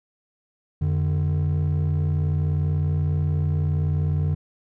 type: tone pair together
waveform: triangle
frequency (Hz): 88.74 / 149.4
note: F2 / D3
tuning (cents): +28 / +30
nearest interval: major sixth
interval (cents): 902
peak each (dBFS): -19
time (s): 0.81-4.35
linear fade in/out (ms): 10
effects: tanh soft clip ceiling -15 dBFS